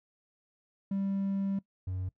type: tone pair in turn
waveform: triangle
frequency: 196 / 92.9 Hz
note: G3 / F#2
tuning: 0 / +7 cents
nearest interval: octave + minor second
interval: 1293 cents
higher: first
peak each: -26 / -30 dBFS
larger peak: first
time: 0.91-1.59 / 1.87-2.09 s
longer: first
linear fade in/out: 5 ms
effects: noise-tail reverb RT60 0.1 s tail -21 dB re dry + tanh soft clip ceiling -22 dBFS